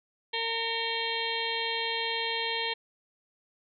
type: harmonic tone with a mistuned harmonic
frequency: 457.7 Hz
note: A#4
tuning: 32 cents flat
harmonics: 1 / 2 / 4 / 5 / 6 / 7 / 8 / 9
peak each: -37 / -36 / -37 / -37 / -40 / -34 / -39 / -38 dBFS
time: 0.33-2.74 s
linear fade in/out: 10 ms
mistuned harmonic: 5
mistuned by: -20 cents
effects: none